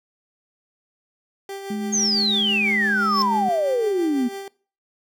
30% pulse tone with tremolo, 393.3 Hz, G4, 6 cents sharp, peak -27 dBFS, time 1.49-4.48 s, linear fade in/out 2 ms, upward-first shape sine, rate 6 Hz, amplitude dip 40%
sine tone with pitch glide, 211.6 to 208.3 Hz, G#3 to G#3, +33 to +5 cents, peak -24 dBFS, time 1.7-3.49 s, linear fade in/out 5 ms, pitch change -28 cents, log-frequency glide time 2.78-2.98 s
sine exponential sweep, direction down, 6600 to 233.4 Hz, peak -18 dBFS, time 1.92-4.29 s, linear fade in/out 20 ms
triangle tone with exponential growth, 5274 Hz, E8, in tune, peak -18 dBFS, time 2.87-3.22 s, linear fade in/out 0 ms, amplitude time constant 74 ms
effects noise-tail reverb RT60 0.4 s tail -22 dB re dry

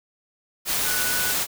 sine tone in noise, 1480 Hz, F#6, in tune, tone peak -28 dBFS, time 0.83-1.35 s, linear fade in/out 50 ms, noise white, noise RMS -24 dBFS, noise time 0.65-1.47 s, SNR -7 dB, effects none

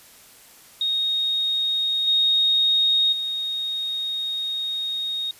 sine tone with level steps, 3729 Hz, A#7, in tune, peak -20 / -16 / -24 dBFS, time 0.81-5.31 s, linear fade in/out 2 ms, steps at 2.07 / 3.12 s, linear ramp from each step 10 ms, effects white hiss -49 dBFS RMS until 5.39 s + resampled to 32000 Hz

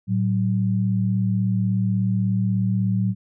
sine tone pair together, 112.1 / 188.53 Hz, A2 / F#3, +33 / +33 cents, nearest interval major sixth, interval 900 cents, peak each -21 dBFS, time 0.07-3.15 s, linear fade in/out 50 ms, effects none

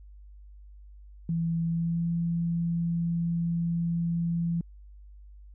sine tone with pitch glide, 166.4 to 169.11 Hz, E3 to E3, +17 to +45 cents, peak -25 dBFS, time 1.29-4.61 s, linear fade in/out 2 ms, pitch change +28 cents, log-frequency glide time 1.65-2.08 s, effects added 50 Hz sine -46 dBFS peak until 5.54 s

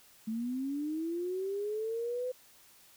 sine linear sweep, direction up, 216 to 510 Hz, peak -32 dBFS, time 0.27-2.32 s, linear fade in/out 10 ms, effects white hiss -60 dBFS RMS until 2.96 s

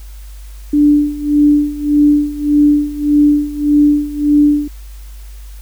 sine tone with tremolo, 293.7 Hz, D4, in tune, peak -5 dBFS, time 0.73-4.68 s, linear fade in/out 5 ms, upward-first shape sine, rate 1.7 Hz, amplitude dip 85%, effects added 50 Hz sine -29 dBFS peak until 5.61 s + white hiss -45 dBFS RMS until 5.61 s

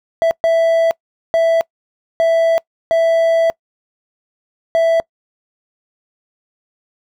triangle tone bursts at uneven times, 660 Hz, E5, 2 cents sharp, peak -8 dBFS, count 6, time 0.22-0.31 / 0.44-0.91 / 1.34-1.61 / 2.2-2.58 / 2.91-3.5 / 4.75-5 s, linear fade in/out 0 ms, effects noise-tail reverb RT60 0.1 s tail -25 dB re dry

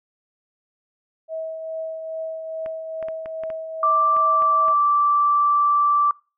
sine tone with tremolo, 643 Hz, E5, 43 cents flat, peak -25 dBFS, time 1.28-4.75 s, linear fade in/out 50 ms, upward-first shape triangle, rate 2.4 Hz, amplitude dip 45%
clicks, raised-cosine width 0.5 ms, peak -23 dBFS, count 9, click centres 2.661 / 3.027 / 3.085 / 3.259 / 3.436 / 3.502 / 4.166 / 4.422 / 4.683 s
sine tone with pitch glide, 1174.7 to 1167.3 Hz, D6 to D6, 0 to -11 cents, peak -15 dBFS, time 3.83-6.11 s, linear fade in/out 2 ms, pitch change -11 cents, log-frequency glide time 4.09-4.45 s
effects noise-tail reverb RT60 0.3 s tail -22 dB re dry

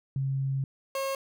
sine / 30% pulse tone pair in turn, 135.4 / 541.6 Hz, C#3 / C#5, -40 / -40 cents, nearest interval 2 octaves, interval 2400 cents, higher second, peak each -26 dBFS, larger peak neither, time 0.16-0.64 / 0.95-1.15 s, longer first, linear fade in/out 2 ms, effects none

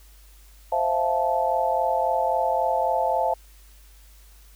sine chord, F major seventh, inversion second, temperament just, 523.8 / 654.8 / 698.5 / 873.1 Hz, C5 / E5 / F5 / A5, +2 / -12 / 0 / -14 cents, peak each -27 / -26 / -26 / -24 dBFS, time 0.72-3.34 s, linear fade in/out 5 ms, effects added 50 Hz sine -48 dBFS peak until 4.55 s + white hiss -56 dBFS RMS until 4.55 s

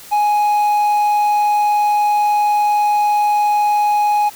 triangle tone, 833 Hz, G#5, 5 cents sharp, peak -10 dBFS, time 0.11-4.3 s, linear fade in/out 20 ms, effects white hiss -38 dBFS RMS until 4.35 s

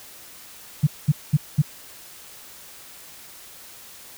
sine tone bursts, 147.8 Hz, D3, 11 cents sharp, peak -12 dBFS, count 4, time 0.83-1.62 s, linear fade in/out 10 ms, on 40 ms, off 210 ms, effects white hiss -44 dBFS RMS until 4.17 s

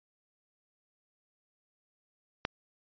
click, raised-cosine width 0.3 ms, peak -13 dBFS, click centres 2.451 s, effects resampled to 11025 Hz

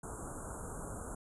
pink band-stop noise, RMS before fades -43 dBFS, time 0.03-1.15 s, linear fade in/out 5 ms, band 1500 to 6900 Hz, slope 96 dB/octave, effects resampled to 24000 Hz

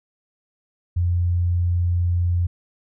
sine tone, 87.6 Hz, F2, 6 cents sharp, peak -17 dBFS, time 0.96-2.47 s, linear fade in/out 10 ms, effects none

